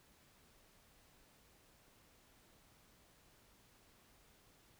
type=silence; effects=pink hiss -68 dBFS RMS until 4.79 s